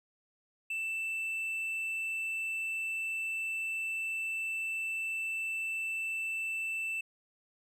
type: tone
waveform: triangle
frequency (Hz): 2657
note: E7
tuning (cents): +13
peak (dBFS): -31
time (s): 0.7-7.01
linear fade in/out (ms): 5
effects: none